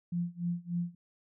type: tone with tremolo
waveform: sine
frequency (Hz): 173.5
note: F3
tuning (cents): -11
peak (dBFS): -28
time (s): 0.12-0.95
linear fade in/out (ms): 5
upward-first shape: sine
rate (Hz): 3.4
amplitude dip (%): 95
effects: none